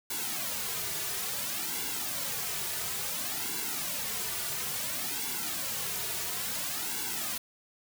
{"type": "noise with flanger", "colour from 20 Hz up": "white", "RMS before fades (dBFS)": -34, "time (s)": [0.1, 7.38], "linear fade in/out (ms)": 5, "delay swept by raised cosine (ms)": [1.6, 3.8], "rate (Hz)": 0.58, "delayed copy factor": -0.85, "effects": []}